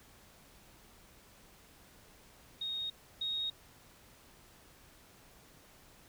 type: tone pair in turn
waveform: sine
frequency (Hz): 3729 / 3748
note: A#7 / A#7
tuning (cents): 0 / +9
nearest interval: unison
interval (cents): 9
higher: second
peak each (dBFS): -35 / -33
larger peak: second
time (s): 2.61-2.9 / 3.21-3.5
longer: neither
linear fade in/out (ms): 5
effects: pink hiss -60 dBFS RMS until 6.08 s